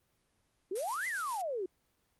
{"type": "exponential two-way sweep", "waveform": "sine", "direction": "up then down", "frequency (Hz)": [349.2, 2093, 349.2], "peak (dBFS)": -33, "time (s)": [0.71, 1.66], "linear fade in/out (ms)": 5, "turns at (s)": 1.07}
{"type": "noise with tremolo", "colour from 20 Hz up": "blue", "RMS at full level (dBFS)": -40, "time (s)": [0.75, 1.42], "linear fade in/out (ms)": 10, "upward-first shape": "sine", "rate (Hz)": 7.5, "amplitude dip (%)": 40}
{"effects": ["pink hiss -75 dBFS RMS until 2.19 s", "Opus 24 kbps"]}